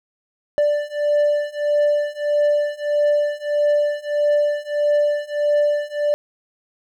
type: beating tone pair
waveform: triangle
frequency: 587.3 / 588.9 Hz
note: D5 / D5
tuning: 0 / +5 cents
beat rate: 1.6 Hz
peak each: -18 / -17 dBFS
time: 0.58-6.14 s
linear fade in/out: 0 ms
effects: none